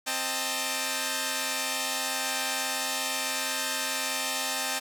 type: tone cluster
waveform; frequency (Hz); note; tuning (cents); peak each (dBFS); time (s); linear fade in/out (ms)
5% pulse; 262.2 / 620 / 787 / 887; C4 / D#5 / G5 / A5; +4 / -6 / +7 / +14; -24 / -22 / -24 / -20; 0.06-4.8; 20
effects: none